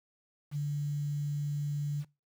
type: tone with quantisation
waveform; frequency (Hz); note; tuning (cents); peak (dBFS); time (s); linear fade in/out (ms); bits
sine; 145.7; D3; -13; -30; 0.51-2.05; 50; 9
effects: noise-tail reverb RT60 0.3 s tail -24 dB re dry